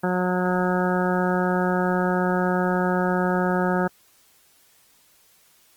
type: harmonic tone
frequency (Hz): 181.6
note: F#3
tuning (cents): -32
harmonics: 1 / 2 / 3 / 4 / 5 / 7 / 8 / 9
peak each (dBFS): -23 / -26 / -28 / -29 / -30 / -31 / -32 / -33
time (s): 0.03-3.88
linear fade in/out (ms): 10
effects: white hiss -58 dBFS RMS until 5.76 s + Opus 24 kbps